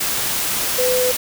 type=tone in noise; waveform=sine; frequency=503 Hz; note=B4; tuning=32 cents sharp; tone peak=-16 dBFS; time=0.78-1.12 s; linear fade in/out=10 ms; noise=white; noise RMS=-21 dBFS; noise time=0-1.17 s; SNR=+2 dB; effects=none